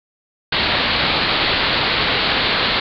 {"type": "low-pass noise", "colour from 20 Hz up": "white", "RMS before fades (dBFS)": -18, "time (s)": [0.52, 2.8], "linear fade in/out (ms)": 5, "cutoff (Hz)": 4500, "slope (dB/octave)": 96, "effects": []}